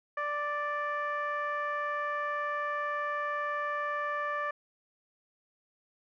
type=tone with low-pass filter; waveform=15% pulse; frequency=587.3 Hz; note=D5; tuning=in tune; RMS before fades=-33 dBFS; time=0.17-4.51 s; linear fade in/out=5 ms; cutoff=1500 Hz; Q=2.8; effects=none